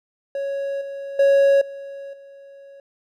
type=tone with level steps; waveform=triangle; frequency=554.4 Hz; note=C#5; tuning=in tune; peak=-21 / -27 / -10 / -30 / -39 dBFS; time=0.35-2.8 s; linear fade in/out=2 ms; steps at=0.81 / 1.19 / 1.61 / 2.13 s; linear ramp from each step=5 ms; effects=none